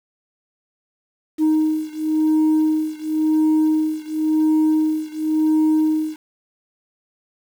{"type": "beating tone pair", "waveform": "sine", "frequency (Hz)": [311.1, 312.04], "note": ["D#4", "D#4"], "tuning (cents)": [0, 5], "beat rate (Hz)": 0.94, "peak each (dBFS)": [-16, -17], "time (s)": [1.38, 6.18], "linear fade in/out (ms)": 50, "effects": ["tanh soft clip ceiling -12 dBFS", "7-bit"]}